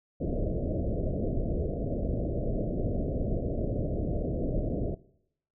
pink low-pass noise, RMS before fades -30 dBFS, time 0.2-4.95 s, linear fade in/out 10 ms, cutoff 660 Hz, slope 96 dB/octave, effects noise-tail reverb RT60 0.7 s tail -19 dB re dry

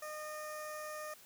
15% pulse tone with notch filter, 611 Hz, D#5, 32 cents flat, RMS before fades -44 dBFS, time 0.02-1.14 s, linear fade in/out 5 ms, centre 3200 Hz, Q 0.84, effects white hiss -59 dBFS RMS until 1.25 s

